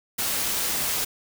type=noise; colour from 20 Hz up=white; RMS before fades=-26 dBFS; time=0.18-1.05 s; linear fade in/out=10 ms; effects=none